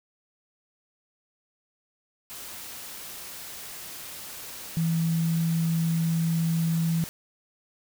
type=tone in noise; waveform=sine; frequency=164.81 Hz; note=E3; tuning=in tune; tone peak=-22 dBFS; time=4.77-7.04 s; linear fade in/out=0 ms; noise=white; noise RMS=-40 dBFS; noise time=2.3-7.09 s; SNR=+15 dB; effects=none